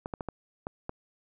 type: clicks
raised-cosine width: 1 ms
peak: -20 dBFS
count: 6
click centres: 0.059 / 0.138 / 0.208 / 0.287 / 0.669 / 0.894 s
effects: none